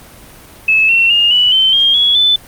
sine tone with pitch steps, 2600 / 2714 / 2832 / 2956 / 3085 / 3220 / 3360 / 3507 Hz, E7 / E7 / F7 / F#7 / G7 / G7 / G#7 / A7, -24 / +50 / +23 / -2 / -28 / +46 / +19 / -6 cents, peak -7 dBFS, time 0.68-2.36 s, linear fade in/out 5 ms, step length 210 ms, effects pink hiss -38 dBFS RMS until 2.47 s + Opus 32 kbps

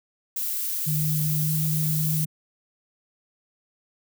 violet noise, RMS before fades -28 dBFS, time 0.36-2.25 s, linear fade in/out 5 ms
sine tone with pitch glide, 153.1 to 154.97 Hz, D#3 to D#3, -28 to -7 cents, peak -23 dBFS, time 0.86-2.26 s, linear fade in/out 20 ms, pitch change +21 cents, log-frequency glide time 1.43-1.51 s
effects none

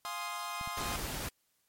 sawtooth chord, F minor seventh, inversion none, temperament equal, 698.5 / 830.6 / 1046.5 / 1244.5 Hz, F5 / Ab5 / C6 / Eb6, 0 / 0 / 0 / 0 cents, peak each -41 / -42 / -36 / -38 dBFS, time 0.05-0.96 s, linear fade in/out 0 ms
clicks, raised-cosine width 5 ms, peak -33 dBFS, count 4, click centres 0.612 / 0.675 / 0.807 / 0.858 s
pink noise, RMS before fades -38 dBFS, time 0.77-1.29 s, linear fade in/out 5 ms
effects white hiss -75 dBFS RMS until 1.68 s + MP3 64 kbps

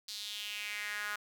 sawtooth tone with high-pass filter sweep, 207.8 Hz, G#3, 1 cent sharp, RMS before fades -40 dBFS, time 0.08-1.16 s, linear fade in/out 5 ms, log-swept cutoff 4400 to 1400 Hz, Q 3.7, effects none

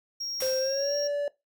triangle tone, 5588 Hz, F8, in tune, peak -30 dBFS, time 0.2-1.08 s, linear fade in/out 10 ms
white noise with exponential decay, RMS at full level -34 dBFS, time 0.4-0.96 s, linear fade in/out 5 ms, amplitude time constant 120 ms
triangle tone with pitch glide, 523.3 to 577.3 Hz, C5 to D5, 0 to -30 cents, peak -24 dBFS, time 0.42-1.28 s, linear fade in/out 2 ms, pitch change +170 cents, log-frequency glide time 0.59-0.96 s
effects noise-tail reverb RT60 0.2 s tail -19 dB re dry

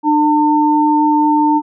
sine tone pair together, 301 / 902 Hz, D4 / A5, +43 / +43 cents, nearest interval octave + perfect fifth, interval 1900 cents, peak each -12 dBFS, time 0.03-1.62 s, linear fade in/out 50 ms, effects none

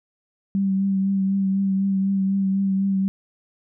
sine tone with vibrato, 194.2 Hz, G3, 16 cents flat, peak -18 dBFS, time 0.55-3.08 s, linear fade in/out 0 ms, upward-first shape triangle, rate 4 Hz, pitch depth 28 cents each way, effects none

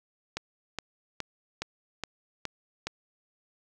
click train, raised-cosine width 0.2 ms, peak -15 dBFS, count 7, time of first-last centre 0.37-2.87 s, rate 2.4 Hz, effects none

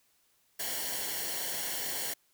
white noise with comb filter, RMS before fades -35 dBFS, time 0.59-2.14 s, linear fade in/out 10 ms, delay 0.8 ms, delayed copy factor -0.65, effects white hiss -70 dBFS RMS until 2.33 s

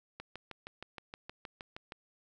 click train, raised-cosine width 0.3 ms, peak -27 dBFS, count 12, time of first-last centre 0.2-1.921 s, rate 6.39 Hz, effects none

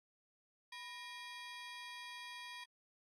20% pulse ring-modulated tone, 1427 Hz, F6, 37 cents sharp, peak -39 dBFS, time 0.72-2.64 s, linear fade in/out 5 ms, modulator 443 Hz, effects low-pass 8000 Hz 12 dB/octave + AAC 48 kbps

